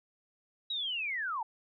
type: linear sweep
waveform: sine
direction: down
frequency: 3896 to 830.6 Hz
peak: -32 dBFS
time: 0.7-1.43 s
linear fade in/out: 5 ms
effects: none